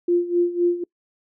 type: tone with tremolo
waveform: sine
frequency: 349.2 Hz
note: F4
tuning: in tune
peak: -14 dBFS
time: 0.08-0.84 s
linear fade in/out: 5 ms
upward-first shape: sine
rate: 3.9 Hz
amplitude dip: 80%
effects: noise-tail reverb RT60 0.1 s tail -26 dB re dry